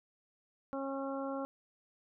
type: harmonic tone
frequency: 272.4 Hz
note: C#4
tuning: 30 cents flat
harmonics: 1 / 2 / 3 / 4 / 5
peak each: -39 / -39 / -45 / -46 / -47 dBFS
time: 0.73-1.45 s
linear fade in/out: 0 ms
effects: none